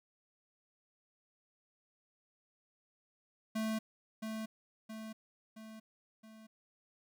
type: tone with echo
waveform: square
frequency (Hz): 219.7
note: A3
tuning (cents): -2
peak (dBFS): -34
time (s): 3.55-3.79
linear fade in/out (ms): 10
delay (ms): 670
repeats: 4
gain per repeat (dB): -5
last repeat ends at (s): 6.47
effects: none